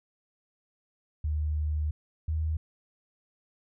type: tone pair in turn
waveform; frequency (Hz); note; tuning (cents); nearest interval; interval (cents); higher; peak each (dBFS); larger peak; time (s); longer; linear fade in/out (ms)
sine; 76 / 78.69; D#2 / D#2; -40 / +20; minor second; 60; second; -26; neither; 1.24-1.91 / 2.28-2.57; first; 5
effects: none